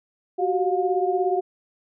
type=tone cluster; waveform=sine; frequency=366.9 / 383.7 / 712 Hz; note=F#4 / G4 / F5; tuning=-15 / -37 / +33 cents; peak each=-24 dBFS; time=0.38-1.41 s; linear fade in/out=20 ms; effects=none